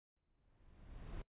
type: noise with exponential growth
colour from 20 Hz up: brown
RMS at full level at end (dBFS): -44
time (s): 0.16-1.22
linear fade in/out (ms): 5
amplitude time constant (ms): 230
effects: noise-tail reverb RT60 0.1 s tail -21 dB re dry + resampled to 8000 Hz